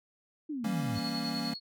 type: exponential sweep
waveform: sine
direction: down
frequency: 320 to 98 Hz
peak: -33 dBFS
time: 0.49-0.99 s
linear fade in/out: 10 ms
type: chord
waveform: square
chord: E diminished seventh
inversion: none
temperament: equal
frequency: 164.81 / 196 / 233.1 / 277.2 Hz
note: E3 / G3 / Bb3 / Db4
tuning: 0 / 0 / 0 / 0 cents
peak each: -41 / -42 / -36 / -39 dBFS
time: 0.64-1.54 s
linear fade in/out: 5 ms
type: tone with tremolo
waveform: sine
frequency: 4342 Hz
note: C#8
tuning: 37 cents flat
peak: -35 dBFS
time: 0.94-1.6 s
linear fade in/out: 50 ms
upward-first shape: square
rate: 9.8 Hz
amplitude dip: 50%
effects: none